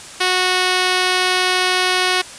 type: tone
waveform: 5% pulse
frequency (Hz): 367.3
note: F#4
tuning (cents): -13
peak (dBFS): -3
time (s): 0.2-2.22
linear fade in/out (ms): 10
effects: white hiss -35 dBFS RMS until 2.38 s + resampled to 22050 Hz